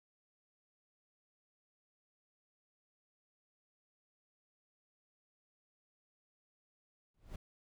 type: noise with exponential growth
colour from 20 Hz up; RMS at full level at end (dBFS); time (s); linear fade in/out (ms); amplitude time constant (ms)
brown; -41; 7.14-7.36; 5; 47
effects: none